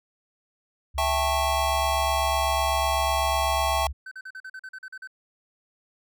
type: tone with pitch glide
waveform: sine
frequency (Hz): 69.3 to 68.46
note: C#2 to C#2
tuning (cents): 0 to -21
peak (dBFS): -29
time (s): 0.94-3.93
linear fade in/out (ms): 20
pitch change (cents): -21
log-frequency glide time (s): 1.92-2.47
type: chord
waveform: square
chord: A dominant seventh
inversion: second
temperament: just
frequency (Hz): 660 / 792 / 880 / 1100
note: E5 / G5 / A5 / C#6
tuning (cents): +2 / +18 / 0 / -14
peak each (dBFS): -29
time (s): 0.98-3.87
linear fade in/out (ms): 2
type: tone bursts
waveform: triangle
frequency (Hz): 1529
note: G6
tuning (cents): -44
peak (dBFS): -34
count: 11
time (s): 4.06-5.074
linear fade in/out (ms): 5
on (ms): 54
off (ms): 42
effects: none